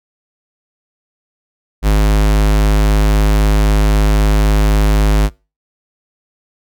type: tone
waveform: square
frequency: 51.91 Hz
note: G#1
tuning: in tune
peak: -9 dBFS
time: 1.82-5.3 s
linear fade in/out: 50 ms
effects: noise-tail reverb RT60 0.3 s tail -24 dB re dry